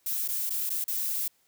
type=noise with dropouts; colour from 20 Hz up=violet; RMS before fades=-30 dBFS; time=0.06-1.28 s; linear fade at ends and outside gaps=5 ms; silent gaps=0.279-0.285 / 0.496-0.504 / 0.695-0.701 / 0.842-0.879 s; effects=white hiss -68 dBFS RMS until 1.47 s